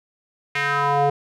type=tone with band-pass filter sweep; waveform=square; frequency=142.7 Hz; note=D3; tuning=49 cents flat; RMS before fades=-20 dBFS; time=0.55-1.1 s; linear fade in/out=5 ms; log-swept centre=2200 to 600 Hz; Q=2.9; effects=none